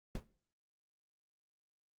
brown noise with exponential decay, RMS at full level -35 dBFS, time 0.15-0.27 s, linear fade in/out 2 ms, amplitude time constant 24 ms, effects noise-tail reverb RT60 0.5 s tail -18 dB re dry + Opus 48 kbps

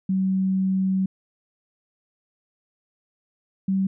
sine tone pair in turn, 189.8 / 192.12 Hz, F#3 / G3, +44 / -35 cents, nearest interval unison, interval 21 cents, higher second, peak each -19 dBFS, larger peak neither, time 0.09-1.06 / 3.68-3.87 s, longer first, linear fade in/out 5 ms, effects none

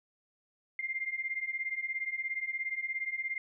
sine beating tone pair, 2093 / 2110 Hz, C7 / C7, 0 / +14 cents, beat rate 17 Hz, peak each -37 / -35 dBFS, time 0.79-3.38 s, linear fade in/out 2 ms, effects none

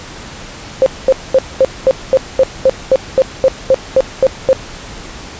sine tone bursts, 527 Hz, C5, 12 cents sharp, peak -4 dBFS, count 15, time 0.82-4.53 s, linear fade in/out 0 ms, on 42 ms, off 220 ms, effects pink hiss -30 dBFS RMS until 5.39 s + resampled to 16000 Hz

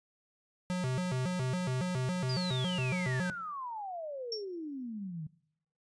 square tone with vibrato, 152.6 Hz, D#3, 33 cents flat, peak -31 dBFS, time 0.7-3.3 s, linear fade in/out 0 ms, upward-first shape square, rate 3.6 Hz, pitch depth 300 cents each way
sine exponential sweep, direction down, 4978 to 148.5 Hz, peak -37 dBFS, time 2.29-5.27 s, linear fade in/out 5 ms
sine tone with exponential decay, 5480 Hz, F8, 34 cents flat, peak -32 dBFS, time 4.32-4.53 s, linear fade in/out 2 ms, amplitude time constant 44 ms
effects noise-tail reverb RT60 0.7 s tail -20 dB re dry + resampled to 22050 Hz

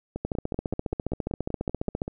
two click trains, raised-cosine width 2 ms, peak -14 / -18 dBFS, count 27 / 11, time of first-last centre 0.25-2.019 / 0.16-2.079 s, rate 14.7 / 5.21 Hz, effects none

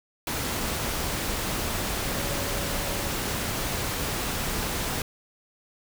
sine tone in noise, 564 Hz, C#5, 30 cents sharp, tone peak -38 dBFS, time 2.07-3.09 s, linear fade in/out 2 ms, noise pink, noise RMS -29 dBFS, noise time 0.27-5.02 s, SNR -12 dB, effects none

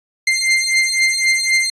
sawtooth beating tone pair, 2093 / 2096.9 Hz, C7 / C7, 0 / +3 cents, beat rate 3.9 Hz, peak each -13 dBFS, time 0.27-1.7 s, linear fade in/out 5 ms, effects resampled to 22050 Hz

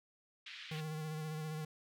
white band-pass noise, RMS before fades -50 dBFS, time 0.46-0.81 s, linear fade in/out 5 ms, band 1800 to 3500 Hz, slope 24 dB/octave
square tone with vibrato, 155.56 Hz, D#3, in tune, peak -40 dBFS, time 0.71-1.65 s, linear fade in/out 5 ms, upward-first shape sine, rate 15 Hz, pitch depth 30 cents each way
effects none

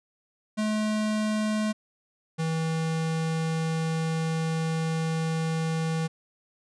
square tone pair in turn, 214.3 / 161.52 Hz, A3 / E3, -45 / -35 cents, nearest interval perfect fourth, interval 490 cents, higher first, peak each -25 / -26 dBFS, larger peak first, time 0.57-1.73 / 2.38-6.08 s, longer second, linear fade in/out 20 ms, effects resampled to 22050 Hz

